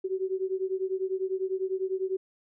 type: beating tone pair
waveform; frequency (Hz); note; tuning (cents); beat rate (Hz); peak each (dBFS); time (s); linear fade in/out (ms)
sine; 374.7 / 384.7; F#4 / G4; +22 / -33; 10; -30 / -31; 0.04-2.17; 10
effects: none